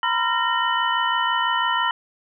sine tone cluster, 940 / 1006 / 1371 / 1846 / 2995 Hz, A#5 / B5 / F6 / A#6 / F#7, +14 / +32 / -32 / -17 / +20 cents, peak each -25 / -24 / -25 / -26 / -27 dBFS, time 0.03-1.91 s, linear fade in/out 2 ms, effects none

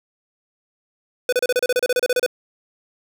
square tone bursts, 498.1 Hz, B4, 15 cents sharp, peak -16 dBFS, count 15, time 1.29-2.263 s, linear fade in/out 2 ms, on 35 ms, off 32 ms, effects none

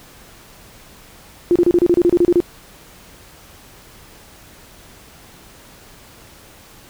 sine tone bursts, 349.2 Hz, F4, in tune, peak -9 dBFS, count 12, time 1.51-2.403 s, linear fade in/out 0 ms, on 46 ms, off 31 ms, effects pink hiss -44 dBFS RMS until 6.89 s

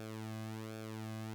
sawtooth tone with flanger, 110 Hz, A2, in tune, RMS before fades -44 dBFS, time 0-1.34 s, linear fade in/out 0 ms, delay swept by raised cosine 1 to 2.2 ms, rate 1.3 Hz, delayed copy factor -0.7, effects none

